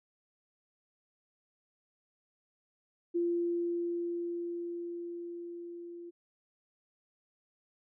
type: tone with level ramp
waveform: sine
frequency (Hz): 344.5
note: F4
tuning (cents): -24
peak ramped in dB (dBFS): -27 to -43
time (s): 3.14-6.11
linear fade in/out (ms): 20
effects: none